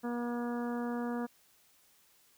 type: harmonic tone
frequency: 239.6 Hz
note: A#3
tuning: 48 cents sharp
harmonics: 1 / 2 / 3 / 4 / 5 / 6 / 7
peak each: -34 / -40 / -44 / -46 / -48 / -50 / -51 dBFS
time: 0.03-1.27 s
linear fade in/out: 20 ms
effects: white hiss -66 dBFS RMS until 2.37 s